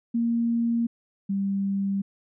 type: tone pair in turn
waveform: sine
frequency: 233.1 / 196.98 Hz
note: A#3 / G3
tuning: 0 / +9 cents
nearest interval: minor third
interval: 291 cents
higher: first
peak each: -21 / -23 dBFS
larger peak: first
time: 0.14-0.87 / 1.29-2.02 s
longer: neither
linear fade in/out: 10 ms
effects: none